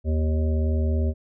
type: harmonic tone with a mistuned harmonic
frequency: 77.8 Hz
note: D#2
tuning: in tune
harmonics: 1 / 3 / 5 / 7 / 8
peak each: -20 / -30 / -34 / -37 / -38 dBFS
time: 0.04-1.14 s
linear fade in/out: 50 ms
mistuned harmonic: 3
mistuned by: +27 cents
effects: none